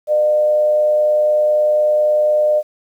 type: tone with frequency modulation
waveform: sine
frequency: 604 Hz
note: D5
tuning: 48 cents sharp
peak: -11 dBFS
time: 0.07-2.63 s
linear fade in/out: 50 ms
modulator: 110 Hz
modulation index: 0.22
effects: 8-bit